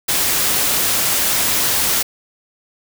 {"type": "noise", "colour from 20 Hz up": "white", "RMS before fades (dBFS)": -17, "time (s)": [0.08, 2.03], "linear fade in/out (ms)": 10, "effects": []}